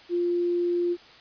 sine tone, 349.2 Hz, F4, in tune, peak -22 dBFS, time 0.09-0.97 s, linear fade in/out 50 ms, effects white hiss -50 dBFS RMS until 1.2 s + resampled to 11025 Hz

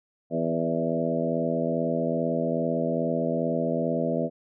harmonic tone with a mistuned harmonic, 82.41 Hz, E2, in tune, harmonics 2 / 3 / 4 / 5 / 6 / 7 / 8, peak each -31 / -29 / -34 / -34 / -31 / -31 / -31 dBFS, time 0.3-4.3 s, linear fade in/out 50 ms, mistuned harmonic 7, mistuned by +20 cents, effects none

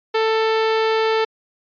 sawtooth tone, 442.9 Hz, A4, 11 cents sharp, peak -12 dBFS, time 0.14-1.25 s, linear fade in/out 10 ms, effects resampled to 11025 Hz

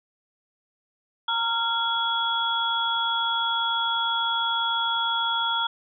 sine tone cluster, 923 / 1383 / 3353 Hz, A#5 / F6 / G#7, -17 / -17 / +16 cents, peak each -27 / -27 / -26 dBFS, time 1.28-5.67 s, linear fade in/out 5 ms, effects none

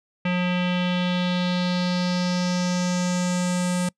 square tone with low-pass filter sweep, 179.4 Hz, F3, 47 cents sharp, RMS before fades -23 dBFS, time 0.25-3.89 s, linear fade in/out 5 ms, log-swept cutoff 2600 to 8900 Hz, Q 3.3, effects noise-tail reverb RT60 0.1 s tail -26 dB re dry

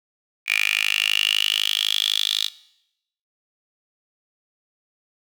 10% pulse tone with high-pass filter sweep, 51.91 Hz, G#1, in tune, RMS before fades -22 dBFS, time 0.46-2.5 s, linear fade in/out 50 ms, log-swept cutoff 2400 to 3700 Hz, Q 9.2, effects noise-tail reverb RT60 0.8 s tail -18 dB re dry

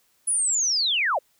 sine linear sweep, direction down, 10140 to 478.2 Hz, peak -20 dBFS, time 0.27-1.19 s, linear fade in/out 10 ms, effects white hiss -65 dBFS RMS until 1.39 s

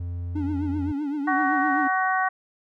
triangle tone, 87.31 Hz, F2, in tune, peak -26 dBFS, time 0-0.92 s, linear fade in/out 5 ms
triangle tone with vibrato, 289.9 Hz, D4, 22 cents flat, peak -23 dBFS, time 0.35-1.88 s, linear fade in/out 10 ms, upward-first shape triangle, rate 7.8 Hz, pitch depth 110 cents each way
harmonic tone, 375.5 Hz, F#4, 26 cents sharp, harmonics 2 / 3 / 4 / 5, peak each -24 / -26 / -27 / -28 dBFS, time 1.27-2.29 s, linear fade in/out 10 ms
effects none

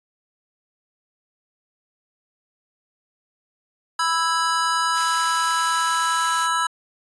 square chord, E major, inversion second, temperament just, 988.9 / 1318.5 / 1648.1 Hz, B5 / E6 / G#6, +2 / 0 / -14 cents, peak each -24 / -23 / -27 dBFS, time 3.99-6.67 s, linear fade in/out 5 ms
white high-pass noise, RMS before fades -32 dBFS, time 4.93-6.49 s, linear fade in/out 50 ms, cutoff 1300 Hz, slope 96 dB/octave
effects resampled to 24000 Hz

